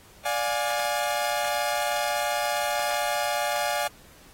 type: chord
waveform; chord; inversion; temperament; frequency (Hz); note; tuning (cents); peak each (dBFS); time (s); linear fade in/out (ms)
sawtooth; D diminished; none; equal with one note detuned; 587.3 / 712.3 / 830.6; D5 / F5 / Ab5; 0 / +34 / 0; -25; 0.25-3.88; 10
effects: pink hiss -53 dBFS RMS until 4.33 s + AAC 48 kbps